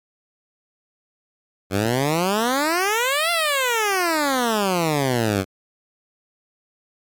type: exponential two-way sweep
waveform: 10% pulse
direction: up then down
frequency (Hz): 92.2 to 698.5 to 92.2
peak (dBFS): -10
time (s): 1.7-5.45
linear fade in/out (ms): 50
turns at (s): 3.31
effects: MP3 96 kbps